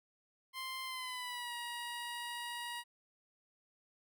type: tone with pitch glide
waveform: 15% pulse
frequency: 1046.5 to 954.1 Hz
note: C6 to A#5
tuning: 0 to +40 cents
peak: -34 dBFS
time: 0.53-2.84 s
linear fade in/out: 50 ms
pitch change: -160 cents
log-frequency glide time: 0.84-1.54 s
effects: none